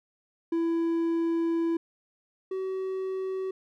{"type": "tone pair in turn", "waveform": "triangle", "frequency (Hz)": [332.8, 379], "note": ["E4", "F#4"], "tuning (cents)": [17, 42], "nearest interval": "major second", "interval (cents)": 225, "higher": "second", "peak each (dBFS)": [-22, -27], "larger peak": "first", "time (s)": [[0.52, 1.77], [2.51, 3.51]], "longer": "first", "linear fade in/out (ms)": 5, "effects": []}